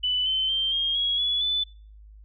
sine tone with pitch steps, 2990 / 3069 / 3150 / 3232 / 3318 / 3405 / 3495 Hz, F#7 / G7 / G7 / G#7 / G#7 / G#7 / A7, +17 / -37 / +8 / -48 / -2 / +42 / -12 cents, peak -22 dBFS, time 0.03-1.64 s, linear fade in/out 10 ms, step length 230 ms, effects noise-tail reverb RT60 0.4 s tail -23 dB re dry + added 52 Hz sine -45 dBFS peak until 2.24 s

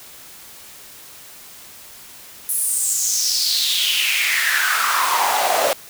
pink noise with high-pass filter sweep, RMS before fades -19 dBFS, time 2.49-5.73 s, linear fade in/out 0 ms, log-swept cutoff 11000 to 570 Hz, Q 5, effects white hiss -41 dBFS RMS until 5.89 s

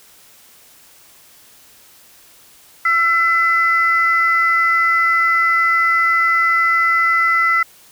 sine tone pair together, 1343 / 2015 Hz, E6 / B6, +32 / +34 cents, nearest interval perfect fifth, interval 702 cents, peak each -14 dBFS, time 2.85-7.63 s, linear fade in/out 5 ms, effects tanh soft clip ceiling -5 dBFS + white hiss -47 dBFS RMS until 7.91 s

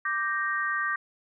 sine chord, G minor, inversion second, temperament equal, 1174.7 / 1568 / 1864.7 Hz, D6 / G6 / Bb6, 0 / 0 / 0 cents, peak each -30 dBFS, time 0.05-0.96 s, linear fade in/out 5 ms, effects none

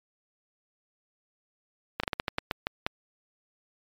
slowing click train, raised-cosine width 0.3 ms, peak -11 dBFS, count 10, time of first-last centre 2-2.865 s, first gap 35 ms, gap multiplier 1.24, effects MP3 96 kbps

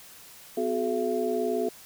sine tone cluster, 252.6 / 369.5 / 428.6 / 677 Hz, B3 / F#4 / A4 / E5, +39 / -2 / -45 / +46 cents, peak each -32 / -30 / -28 / -32 dBFS, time 0.57-1.69 s, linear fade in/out 5 ms, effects white hiss -49 dBFS RMS until 1.85 s

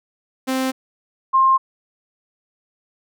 sawtooth / sine tone pair in turn, 261.6 / 1060.4 Hz, C4 / C6, 0 / +23 cents, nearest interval 2 octaves, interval 2423 cents, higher second, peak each -15 / -11 dBFS, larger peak second, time 0.47-0.72 / 1.33-1.58 s, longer neither, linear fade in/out 20 ms, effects none

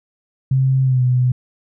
sine tone with pitch glide, 132.5 to 125.72 Hz, C3 to B2, +22 to +31 cents, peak -12 dBFS, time 0.51-1.32 s, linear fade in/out 5 ms, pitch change -91 cents, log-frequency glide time 0.83-1.02 s, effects none

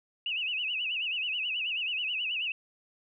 sine tone with vibrato, 2738 Hz, F7, 35 cents flat, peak -29 dBFS, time 0.26-2.52 s, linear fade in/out 2 ms, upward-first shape sine, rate 9.3 Hz, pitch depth 150 cents each way, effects none

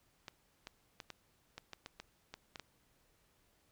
clicks, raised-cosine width 0.2 ms, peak -28 dBFS, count 11, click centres 0.282 / 0.671 / 1.002 / 1.103 / 1.58 / 1.733 / 1.861 / 2 / 2.34 / 2.558 / 2.597 s, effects pink hiss -73 dBFS RMS until 3.71 s

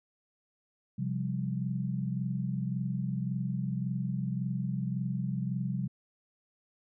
sine chord, C suspended fourth, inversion none, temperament just, 130.81 / 174.42 / 196.22 Hz, C3 / F3 / G3, 0 / -2 / +2 cents, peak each -33 / -35 / -35 dBFS, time 0.98-5.88 s, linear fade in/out 10 ms, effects none

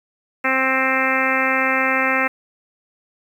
harmonic tone, 263.1 Hz, C4, 10 cents sharp, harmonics 1 / 2 / 3 / 4 / 5 / 6 / 7 / 8 / 9 / 10, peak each -26 / -25 / -27 / -27 / -24 / -26 / -23 / -23 / -27 / -27 dBFS, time 0.44-2.28 s, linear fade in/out 10 ms, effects 8-bit

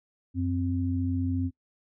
sine tone pair together, 91.98 / 261.6 Hz, F#2 / C4, -10 / 0 cents, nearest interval octave + tritone, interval 1810 cents, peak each -28 dBFS, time 0.34-1.51 s, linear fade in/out 50 ms, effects noise-tail reverb RT60 0.1 s tail -19 dB re dry

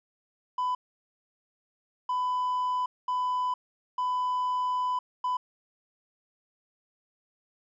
triangle tone bursts at uneven times, 1000 Hz, B5, 21 cents sharp, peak -23 dBFS, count 5, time 0.58-0.75 / 2.09-2.86 / 3.08-3.54 / 3.98-4.99 / 5.24-5.37 s, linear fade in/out 5 ms, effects tanh soft clip ceiling -20 dBFS + resampled to 16000 Hz

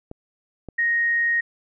clicks, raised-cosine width 2 ms, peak -22 dBFS, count 2, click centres 0.114 / 0.687 s
sine tone, 1869 Hz, A#6, 4 cents sharp, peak -18 dBFS, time 0.78-1.41 s, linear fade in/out 10 ms
effects none

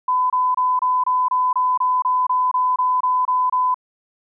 sine tone bursts, 1007 Hz, B5, 33 cents sharp, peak -15 dBFS, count 15, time 0.08-3.744 s, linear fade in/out 5 ms, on 220 ms, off 26 ms, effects none

